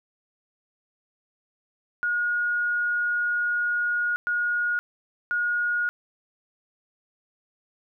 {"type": "tone bursts at uneven times", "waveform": "sine", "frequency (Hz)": 1440, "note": "F#6", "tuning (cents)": -47, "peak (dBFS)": -22, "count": 3, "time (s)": [[2.03, 4.16], [4.27, 4.79], [5.31, 5.89]], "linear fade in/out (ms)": 0, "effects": []}